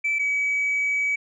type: tone pair in turn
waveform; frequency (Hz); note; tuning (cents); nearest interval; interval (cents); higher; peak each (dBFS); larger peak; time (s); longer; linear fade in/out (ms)
sine; 2319 / 2278; D7 / C#7; -22 / +47; unison; 31; first; -19; neither; 0.04-0.19 / 0.19-1.16; second; 10
effects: tanh soft clip ceiling -18 dBFS